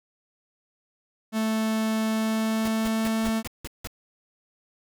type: tone with pitch glide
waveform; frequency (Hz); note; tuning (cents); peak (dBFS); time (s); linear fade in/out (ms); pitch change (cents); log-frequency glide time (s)
45% pulse; 220 to 222.6; A3 to A3; 0 to +20; -23; 1.32-3.43; 50; +20; 2.1-3.28
type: noise bursts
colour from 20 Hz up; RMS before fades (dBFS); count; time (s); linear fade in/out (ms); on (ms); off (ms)
pink; -34; 7; 2.65-3.873; 2; 29; 170
type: noise with exponential growth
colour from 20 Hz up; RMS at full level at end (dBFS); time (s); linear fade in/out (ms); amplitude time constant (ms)
brown; -31; 3.18-3.29; 1; 22
effects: none